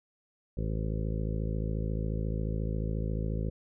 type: harmonic tone with a mistuned harmonic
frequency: 54.2 Hz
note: A1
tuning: 25 cents flat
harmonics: 1 / 2 / 3 / 4 / 5 / 6 / 7 / 8 / 9 / 10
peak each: -32 / -35 / -36 / -41 / -45 / -48 / -44 / -47 / -45 / -49 dBFS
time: 0.57-3.5 s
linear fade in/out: 5 ms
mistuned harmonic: 10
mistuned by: -19 cents
effects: none